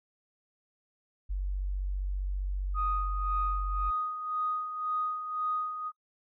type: tone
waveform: sine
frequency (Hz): 47.56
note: F#1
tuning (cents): +48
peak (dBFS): -29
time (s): 1.29-3.91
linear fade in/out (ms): 20
type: tone with tremolo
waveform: sine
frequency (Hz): 1244.5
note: D#6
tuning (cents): 0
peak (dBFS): -27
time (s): 2.74-5.92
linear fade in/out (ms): 50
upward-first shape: sine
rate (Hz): 1.9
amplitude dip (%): 60
effects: noise-tail reverb RT60 0.1 s tail -26 dB re dry + tanh soft clip ceiling -18 dBFS